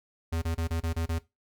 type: tone bursts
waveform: square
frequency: 82.41 Hz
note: E2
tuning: in tune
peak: -28 dBFS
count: 7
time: 0.32-1.188 s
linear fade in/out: 10 ms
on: 100 ms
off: 28 ms
effects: noise-tail reverb RT60 0.2 s tail -17 dB re dry